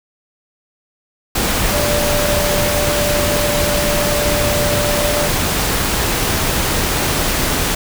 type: tone in noise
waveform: sine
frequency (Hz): 587.3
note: D5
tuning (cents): 0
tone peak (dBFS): -18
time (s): 1.73-5.28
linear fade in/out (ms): 5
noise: pink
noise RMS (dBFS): -17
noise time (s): 1.35-7.75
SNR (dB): -4
effects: none